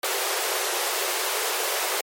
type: high-pass noise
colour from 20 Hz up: pink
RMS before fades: -26 dBFS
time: 0.03-2.01 s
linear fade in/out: 5 ms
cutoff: 360 Hz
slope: 96 dB/octave
effects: MP3 64 kbps